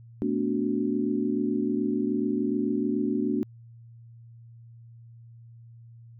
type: chord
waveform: sine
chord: B minor seventh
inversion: third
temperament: equal with one note detuned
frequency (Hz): 220 / 246.9 / 289.5 / 370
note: A3 / B3 / D4 / F#4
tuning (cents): 0 / 0 / -25 / 0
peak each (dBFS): -29 / -30 / -28 / -31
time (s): 0.22-3.43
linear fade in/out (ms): 0
effects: added 116 Hz sine -46 dBFS peak until 6.19 s